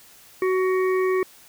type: harmonic tone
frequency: 373.3 Hz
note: F#4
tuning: 15 cents sharp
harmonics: 1 / 3 / 5 / 6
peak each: -19 / -29 / -33 / -35 dBFS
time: 0.42-1.23 s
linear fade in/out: 2 ms
effects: white hiss -50 dBFS RMS until 1.48 s